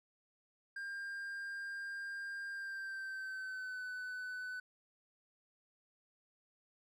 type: tone with pitch glide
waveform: triangle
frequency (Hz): 1600 to 1501.5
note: G6 to F#6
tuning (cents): +35 to +25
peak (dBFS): -39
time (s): 0.76-4.6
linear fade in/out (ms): 5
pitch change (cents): -110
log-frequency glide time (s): 2.5-3.85
effects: none